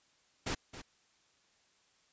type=noise with echo; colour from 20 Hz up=pink; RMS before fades=-35 dBFS; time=0.46-0.55 s; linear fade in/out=10 ms; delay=270 ms; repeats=1; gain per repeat=-12 dB; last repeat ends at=0.82 s; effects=white hiss -70 dBFS RMS until 2.12 s + resampled to 16000 Hz